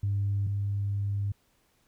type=tone pair in turn; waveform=sine; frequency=100.2 / 100.56 Hz; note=G2 / G2; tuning=+38 / +45 cents; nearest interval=unison; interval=7 cents; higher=second; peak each=-24 / -26 dBFS; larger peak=first; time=0.03-0.47 / 0.47-1.32 s; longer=second; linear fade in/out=5 ms; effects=tanh soft clip ceiling -21 dBFS + pink hiss -69 dBFS RMS until 1.87 s